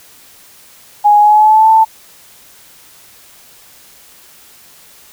sine tone with pitch glide, 830.6 to 885.1 Hz, G#5 to A5, 0 to +10 cents, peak -4 dBFS, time 1.04-1.85 s, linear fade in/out 20 ms, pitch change +110 cents, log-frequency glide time 1.19-1.7 s, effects white hiss -42 dBFS RMS until 5.12 s

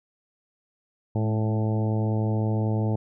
harmonic tone with a mistuned harmonic, 109.3 Hz, A2, 11 cents flat, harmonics 1 / 2 / 3 / 4 / 5 / 6 / 7 / 8, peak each -23 / -29 / -33 / -35 / -37 / -39 / -40 / -41 dBFS, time 1.15-2.96 s, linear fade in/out 5 ms, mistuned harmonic 2, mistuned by -31 cents, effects none

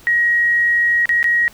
sine tone with dropouts, 1894 Hz, A#6, 27 cents sharp, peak -12 dBFS, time 0.07-1.48 s, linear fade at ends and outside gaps 0 ms, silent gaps 1.056-1.092 / 1.229-1.242 s, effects pink hiss -45 dBFS RMS until 1.53 s

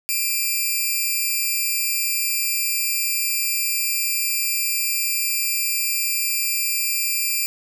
5% pulse tone pair together, 2381 / 2637 Hz, D7 / E7, +23 / 0 cents, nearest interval major second, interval 177 cents, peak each -11 / -20 dBFS, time 0.09-7.46 s, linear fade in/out 0 ms, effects none

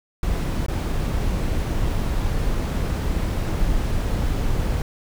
brown noise with dropouts, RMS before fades -22 dBFS, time 0.23-4.82 s, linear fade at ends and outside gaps 1 ms, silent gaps 0.663-0.683 s, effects none

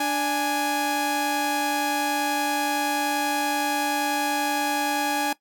sawtooth tone pair together, 293.7 / 830.6 Hz, D4 / G#5, 0 / 0 cents, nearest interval octave + tritone, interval 1800 cents, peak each -23 / -20 dBFS, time 0-5.33 s, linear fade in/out 5 ms, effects noise-tail reverb RT60 0.1 s tail -18 dB re dry

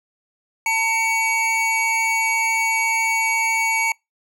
square tone pair together, 899 / 2251 Hz, A5 / C#7, +37 / +26 cents, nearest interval octave + major third, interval 1589 cents, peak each -23 / -20 dBFS, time 0.66-3.92 s, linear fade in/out 2 ms, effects noise-tail reverb RT60 0.2 s tail -26 dB re dry + low-pass 11000 Hz 12 dB/octave

